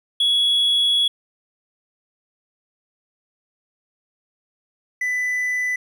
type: tone pair in turn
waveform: triangle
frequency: 3362 / 1994.2 Hz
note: G#7 / B6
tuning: +20 / +16 cents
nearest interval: major sixth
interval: 904 cents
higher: first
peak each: -13 / -18 dBFS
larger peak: first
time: 0.2-1.08 / 5.01-5.76 s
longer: first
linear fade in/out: 5 ms
effects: tanh soft clip ceiling -9 dBFS